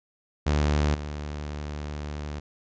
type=tone with level steps; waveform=sawtooth; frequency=74.1 Hz; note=D2; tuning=16 cents sharp; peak=-17 / -28 dBFS; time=0.46-2.4 s; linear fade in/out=10 ms; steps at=0.94 s; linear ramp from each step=5 ms; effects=resampled to 16000 Hz